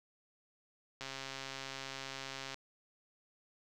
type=click train; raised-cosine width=0.2 ms; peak=-25 dBFS; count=208; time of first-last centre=1.01-2.543 s; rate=135 Hz; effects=none